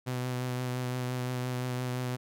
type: tone with vibrato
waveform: sawtooth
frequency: 125.7 Hz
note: B2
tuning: 31 cents sharp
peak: -27 dBFS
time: 0.06-2.17 s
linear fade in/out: 20 ms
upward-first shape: triangle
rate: 5.8 Hz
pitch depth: 23 cents each way
effects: none